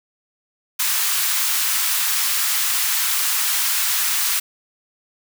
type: high-pass noise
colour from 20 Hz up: white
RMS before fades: -20 dBFS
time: 0.79-4.4 s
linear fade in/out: 10 ms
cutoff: 1000 Hz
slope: 24 dB/octave
effects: none